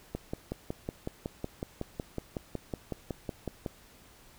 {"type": "click train", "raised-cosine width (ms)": 2, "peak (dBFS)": -20, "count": 20, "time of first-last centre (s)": [0.15, 3.662], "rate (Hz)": 5.41, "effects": ["pink hiss -57 dBFS RMS until 4.38 s"]}